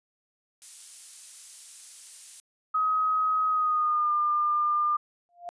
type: noise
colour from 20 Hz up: violet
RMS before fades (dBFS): -39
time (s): 0.62-2.4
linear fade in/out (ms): 0
type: tone with pitch glide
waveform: sine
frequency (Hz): 1265 to 1201.6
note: D#6 to D6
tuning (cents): +28 to +39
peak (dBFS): -22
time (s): 2.74-4.97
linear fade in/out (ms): 10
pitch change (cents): -89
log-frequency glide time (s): 3.47-4.13
type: tone with exponential growth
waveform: sine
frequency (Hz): 698.5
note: F5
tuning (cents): 0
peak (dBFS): -31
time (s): 5.29-5.49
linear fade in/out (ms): 0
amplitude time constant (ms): 43
effects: resampled to 22050 Hz